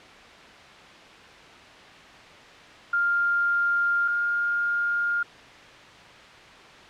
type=tone pair in turn; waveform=sine; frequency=1400 / 1411.4 Hz; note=F6 / F6; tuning=+4 / +18 cents; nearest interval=unison; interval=14 cents; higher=second; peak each=-20 / -22 dBFS; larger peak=first; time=2.93-4.08 / 4.08-5.23 s; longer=neither; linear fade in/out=5 ms; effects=white hiss -46 dBFS RMS until 6.89 s + low-pass 3000 Hz 12 dB/octave